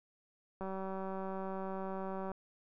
click train, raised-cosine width 1 ms, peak -28 dBFS, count 327, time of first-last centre 0.61-2.317 s, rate 191 Hz, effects none

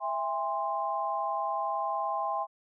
sine chord, E augmented, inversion none, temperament equal with one note detuned, 659.3 / 810.2 / 1046.5 Hz, E5 / G#5 / B#5, 0 / -43 / 0 cents, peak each -35 / -32 / -32 dBFS, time 0-2.47 s, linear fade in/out 50 ms, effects none

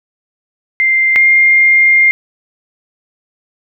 sine tone pair in turn, 2093 / 2114 Hz, C7 / C7, 0 / +17 cents, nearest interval unison, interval 17 cents, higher second, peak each -8 / -5 dBFS, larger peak second, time 0.8-1.16 / 1.16-2.11 s, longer second, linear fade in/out 0 ms, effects none

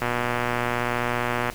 click train, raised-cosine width 0.5 ms, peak -9 dBFS, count 180, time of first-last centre 0.02-1.499 s, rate 121 Hz, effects pink hiss -41 dBFS RMS until 1.54 s

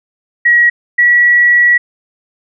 sine tone pair in turn, 1910 / 1933.3 Hz, A#6 / B6, +42 / -37 cents, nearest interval unison, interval 21 cents, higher second, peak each -5 dBFS, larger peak neither, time 0.45-0.7 / 0.98-1.78 s, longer second, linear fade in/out 10 ms, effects none

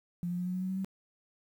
sine tone with pitch steps, 174.61 / 176.95 / 179.31 / 181.71 / 184.14 / 186.6 / 189.1 / 191.63 Hz, F3 / F3 / F3 / F#3 / F#3 / F#3 / F#3 / G3, 0 / +23 / +46 / -31 / -8 / +15 / +38 / -39 cents, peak -31 dBFS, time 0.23-0.846 s, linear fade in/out 0 ms, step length 77 ms, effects 10-bit

